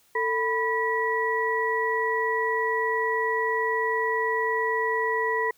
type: tone cluster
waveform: sine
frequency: 445.8 / 987 / 1936 Hz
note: A4 / B5 / B6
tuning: +23 / -1 / -35 cents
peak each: -27 dBFS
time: 0.15-5.51 s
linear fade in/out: 5 ms
effects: white hiss -62 dBFS RMS until 5.57 s